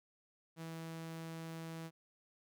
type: tone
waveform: sawtooth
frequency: 163.4 Hz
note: E3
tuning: 15 cents flat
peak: -40 dBFS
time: 0.56-1.91 s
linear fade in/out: 50 ms
effects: none